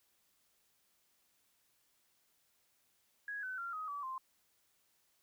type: tone with pitch steps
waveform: sine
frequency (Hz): 1661.2 / 1514.6 / 1380.9 / 1259 / 1147.8 / 1046.5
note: G#6 / F#6 / F6 / D#6 / D6 / C6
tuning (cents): 0 / +40 / -20 / +20 / -40 / 0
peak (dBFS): -39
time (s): 3.28-4.18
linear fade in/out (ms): 2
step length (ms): 150
effects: white hiss -75 dBFS RMS until 5.22 s